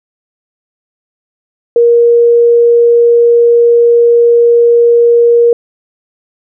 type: tone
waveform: sine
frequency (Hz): 471.7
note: A#4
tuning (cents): +20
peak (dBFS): -3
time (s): 1.76-5.53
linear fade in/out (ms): 2
effects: none